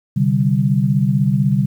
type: chord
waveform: sine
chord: C suspended second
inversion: none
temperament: equal with one note detuned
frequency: 130.81 / 146.83 / 195.09 Hz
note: C3 / D3 / G3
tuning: 0 / 0 / -8 cents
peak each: -17 dBFS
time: 0.16-1.66 s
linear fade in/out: 10 ms
effects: 8-bit